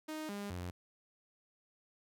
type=tone with pitch steps; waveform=sawtooth; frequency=310.6 / 202.7 / 89.3 Hz; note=D#4 / G#3 / F2; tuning=-3 / -42 / +39 cents; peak=-36 dBFS; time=0.08-0.71 s; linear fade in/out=10 ms; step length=210 ms; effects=none